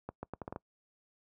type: accelerating click train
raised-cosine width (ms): 1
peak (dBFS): -25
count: 7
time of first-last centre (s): 0.09-0.561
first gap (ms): 140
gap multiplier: 0.76
effects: noise-tail reverb RT60 0.1 s tail -24 dB re dry + high-pass 60 Hz 12 dB/octave